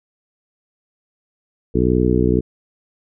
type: harmonic tone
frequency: 61.74 Hz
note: B1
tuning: in tune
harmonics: 1 / 2 / 3 / 4 / 5 / 6 / 7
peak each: -21 / -21 / -21 / -21 / -21 / -21 / -21 dBFS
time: 1.74-2.41 s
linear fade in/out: 20 ms
effects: none